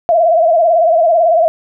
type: tone with vibrato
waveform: sine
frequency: 666 Hz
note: E5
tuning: 18 cents sharp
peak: -7 dBFS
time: 0.09-1.48 s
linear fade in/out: 0 ms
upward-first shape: sine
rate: 18 Hz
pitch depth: 91 cents each way
effects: none